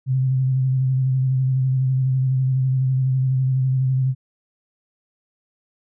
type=tone with vibrato; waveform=sine; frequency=130.81 Hz; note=C3; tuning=in tune; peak=-16 dBFS; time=0.06-4.15 s; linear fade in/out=50 ms; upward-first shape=square; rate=12 Hz; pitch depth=23 cents each way; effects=none